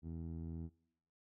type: tone with low-pass filter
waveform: 15% pulse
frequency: 82.41 Hz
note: E2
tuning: in tune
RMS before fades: -45 dBFS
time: 0.02-0.7 s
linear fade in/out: 50 ms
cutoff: 280 Hz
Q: 0.7
effects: noise-tail reverb RT60 0.7 s tail -21 dB re dry